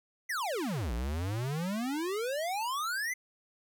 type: exponential two-way sweep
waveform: square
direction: down then up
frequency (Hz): 2093 to 55 to 2093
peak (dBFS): -32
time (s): 0.29-3.14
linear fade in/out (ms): 10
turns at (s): 0.93
effects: 12-bit